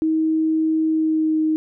sine tone with pitch glide, 317.2 to 313 Hz, D#4 to D#4, +33 to +10 cents, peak -16 dBFS, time 0.02-1.56 s, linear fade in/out 0 ms, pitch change -23 cents, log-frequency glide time 0.87-1.4 s, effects none

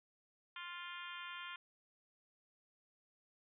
harmonic tone, 350.1 Hz, F4, 4 cents sharp, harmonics 3 / 4 / 5 / 6 / 7 / 8 / 9 / 10, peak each -51 / -51 / -54 / -56 / -54 / -57 / -53 / -60 dBFS, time 0.56-1.56 s, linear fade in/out 2 ms, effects none

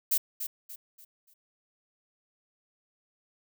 violet noise with echo, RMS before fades -25 dBFS, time 0.11-0.18 s, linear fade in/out 10 ms, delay 290 ms, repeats 4, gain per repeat -9 dB, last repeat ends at 1.34 s, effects none

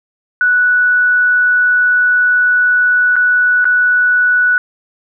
sine tone with dropouts, 1477 Hz, F#6, 3 cents flat, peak -8 dBFS, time 0.41-4.58 s, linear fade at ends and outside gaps 1 ms, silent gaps 3.157-3.164 / 3.644-3.653 s, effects none

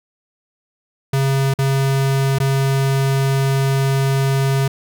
square tone with dropouts, 135.9 Hz, C#3, 34 cents flat, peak -15 dBFS, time 1.13-4.68 s, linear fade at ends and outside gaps 5 ms, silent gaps 1.539-1.587 / 2.386-2.4 s, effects none

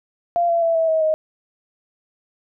sine tone with pitch steps, 691 / 677.6 / 664.4 / 651.5 / 638.8 / 626.4 Hz, F5 / E5 / E5 / E5 / D#5 / D#5, -19 / +48 / +13 / -20 / +45 / +11 cents, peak -15 dBFS, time 0.36-1.14 s, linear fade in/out 0 ms, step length 130 ms, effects none

